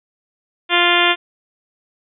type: harmonic tone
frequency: 349.2 Hz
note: F4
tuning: in tune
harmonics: 1 / 2 / 3 / 4 / 5 / 6 / 7 / 8 / 9 / 10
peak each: -21 / -21 / -21 / -21 / -21 / -21 / -21 / -21 / -21 / -21 dBFS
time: 0.69-1.16 s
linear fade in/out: 50 ms
effects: none